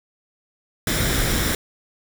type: noise with comb filter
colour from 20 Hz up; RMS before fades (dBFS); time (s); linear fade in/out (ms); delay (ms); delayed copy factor
pink; -21; 0.87-1.55; 2; 0.55; +0.5
effects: none